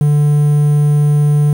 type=tone with quantisation; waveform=triangle; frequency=147.4 Hz; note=D3; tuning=7 cents sharp; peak=-6 dBFS; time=0.01-1.53 s; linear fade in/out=2 ms; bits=6; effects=none